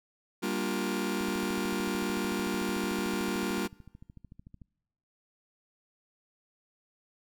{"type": "chord", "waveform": "sawtooth", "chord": "G minor seventh", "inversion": "none", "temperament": "just", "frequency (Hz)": [196, 235.2, 294, 352.8], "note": ["G3", "Bb3", "D4", "F4"], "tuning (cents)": [0, 16, 2, 18], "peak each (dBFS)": [-30, -31, -32, -30], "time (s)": [0.42, 3.68], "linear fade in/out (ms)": 20}
{"type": "click train", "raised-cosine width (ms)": 5, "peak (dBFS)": -36, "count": 47, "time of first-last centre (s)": [1.21, 4.617], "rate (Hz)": 13.5}
{"effects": ["noise-tail reverb RT60 1.0 s tail -26 dB re dry"]}